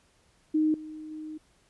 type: tone with level steps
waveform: sine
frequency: 310 Hz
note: D#4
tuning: 6 cents flat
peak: -21 / -38 / -36 dBFS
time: 0.54-1.38 s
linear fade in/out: 10 ms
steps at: 0.74 / 1.11 s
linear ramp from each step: 2 ms
effects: pink hiss -65 dBFS RMS until 1.69 s + resampled to 24000 Hz